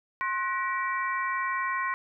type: tone cluster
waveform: sine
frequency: 1064 / 1484 / 1909 / 2310 Hz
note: C6 / F#6 / A#6 / D7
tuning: +29 / +5 / +41 / -29 cents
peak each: -29 / -35 / -32 / -38 dBFS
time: 0.21-1.94 s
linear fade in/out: 0 ms
effects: none